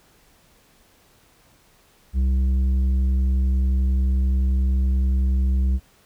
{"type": "tone with tanh clipping", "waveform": "sine", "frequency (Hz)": 65.1, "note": "C2", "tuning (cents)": -8, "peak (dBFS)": -18, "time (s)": [2.13, 5.8], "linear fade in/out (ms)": 50, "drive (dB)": 7, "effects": ["pink hiss -57 dBFS RMS until 6.05 s"]}